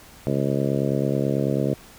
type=harmonic tone; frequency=69.2 Hz; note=C#2; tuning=2 cents flat; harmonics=2 / 3 / 4 / 5 / 6 / 7 / 8 / 9; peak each=-25 / -27 / -28 / -29 / -30 / -30 / -31 / -32 dBFS; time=0.27-1.74 s; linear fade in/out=0 ms; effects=pink hiss -47 dBFS RMS until 1.98 s